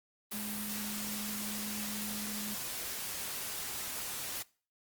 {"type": "tone in noise", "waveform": "sine", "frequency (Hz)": 210, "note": "G#3", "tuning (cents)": 19, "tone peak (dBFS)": -40, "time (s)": [0.33, 2.55], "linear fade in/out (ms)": 10, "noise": "white", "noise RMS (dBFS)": -39, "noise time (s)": [0.31, 4.43], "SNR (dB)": -4, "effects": ["noise-tail reverb RT60 0.4 s tail -22 dB re dry", "Opus 32 kbps"]}